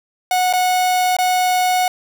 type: tone with dropouts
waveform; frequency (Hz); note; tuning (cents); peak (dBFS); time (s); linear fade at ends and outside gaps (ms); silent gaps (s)
45% pulse; 733; F#5; -16; -14; 0.31-1.88; 2; 0.528-0.535 / 1.167-1.186
effects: none